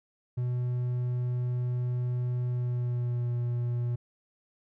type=tone with pitch glide; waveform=triangle; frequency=123.47 to 120.58 Hz; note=B2 to B2; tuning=0 to -41 cents; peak=-25 dBFS; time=0.37-3.96 s; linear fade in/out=10 ms; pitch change=-41 cents; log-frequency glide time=2.47-3.32 s; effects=none